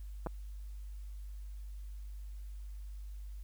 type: clicks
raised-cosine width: 1 ms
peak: -24 dBFS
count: 2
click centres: 0.263 / 0.269 s
effects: added 50 Hz sine -42 dBFS peak until 3.43 s + white hiss -68 dBFS RMS until 3.43 s